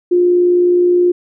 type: tone with amplitude modulation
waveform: sine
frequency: 354.5 Hz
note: F4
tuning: 26 cents sharp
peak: -7 dBFS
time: 0.11-1.12 s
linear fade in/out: 10 ms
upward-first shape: sine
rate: 59 Hz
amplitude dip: 25%
effects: none